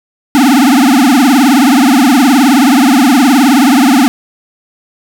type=tone with vibrato; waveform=square; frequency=265.7 Hz; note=C4; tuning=27 cents sharp; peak=-5 dBFS; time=0.35-4.08 s; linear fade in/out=0 ms; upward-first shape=triangle; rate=19 Hz; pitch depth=260 cents each way; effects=7-bit